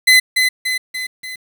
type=tone with echo; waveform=30% pulse; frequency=2027 Hz; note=B6; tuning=45 cents sharp; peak=-4 dBFS; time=0.07-0.2 s; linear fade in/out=10 ms; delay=290 ms; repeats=4; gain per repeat=-5 dB; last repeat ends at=1.36 s; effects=7-bit